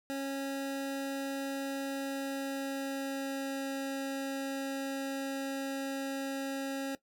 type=tone with pitch glide; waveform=25% pulse; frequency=274 to 272.3 Hz; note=C#4 to C#4; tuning=-20 to -31 cents; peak=-30 dBFS; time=0.1-6.95 s; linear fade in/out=0 ms; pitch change=-11 cents; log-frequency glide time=1.84-3.66 s; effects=noise-tail reverb RT60 0.1 s tail -17 dB re dry